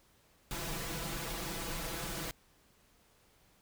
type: noise with comb filter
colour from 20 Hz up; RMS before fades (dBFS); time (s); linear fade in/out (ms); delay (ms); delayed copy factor
pink; -39; 0.51-2.31; 0; 6; +0.85
effects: pink hiss -67 dBFS RMS until 3.61 s